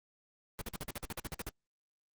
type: noise bursts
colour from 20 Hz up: pink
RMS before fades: -39 dBFS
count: 13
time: 0.59-1.49 s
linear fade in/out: 0 ms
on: 24 ms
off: 49 ms
effects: Opus 32 kbps